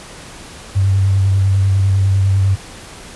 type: tone with vibrato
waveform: sine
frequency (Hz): 97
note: G2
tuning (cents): -18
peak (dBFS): -10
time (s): 0.75-2.56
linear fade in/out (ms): 20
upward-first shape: sine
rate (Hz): 10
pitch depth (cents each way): 23
effects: pink hiss -35 dBFS RMS until 3.15 s + resampled to 24000 Hz